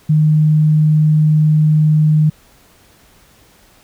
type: tone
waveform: sine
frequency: 153.7 Hz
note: D#3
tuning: 21 cents flat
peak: -8 dBFS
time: 0.09-2.3 s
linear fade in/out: 10 ms
effects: pink hiss -49 dBFS RMS until 3.83 s